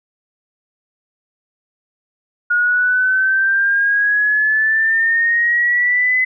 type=exponential sweep; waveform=sine; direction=up; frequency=1436 to 2029 Hz; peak=-12 dBFS; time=2.5-6.25 s; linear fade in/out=10 ms; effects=none